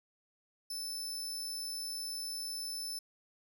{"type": "tone", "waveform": "sawtooth", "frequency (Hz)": 5274, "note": "E8", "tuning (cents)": 0, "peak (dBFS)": -35, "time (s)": [0.7, 2.99], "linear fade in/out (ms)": 5, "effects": []}